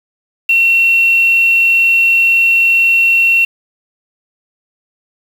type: tone with quantisation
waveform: sine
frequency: 2721 Hz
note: F7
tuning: 46 cents flat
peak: -7 dBFS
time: 0.49-3.45 s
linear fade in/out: 5 ms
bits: 5
effects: none